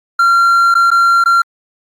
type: tone with dropouts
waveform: triangle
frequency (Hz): 1376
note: F6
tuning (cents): -26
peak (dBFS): -5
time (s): 0.19-1.42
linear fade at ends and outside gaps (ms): 5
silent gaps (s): 0.742-0.751 / 0.905-0.914 / 1.24-1.258
effects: Opus 48 kbps